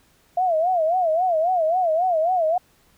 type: tone with vibrato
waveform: sine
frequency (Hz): 684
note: F5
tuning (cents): -36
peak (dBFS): -17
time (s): 0.37-2.58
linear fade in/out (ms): 5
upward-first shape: sine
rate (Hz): 3.7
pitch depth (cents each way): 160
effects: pink hiss -59 dBFS RMS until 2.97 s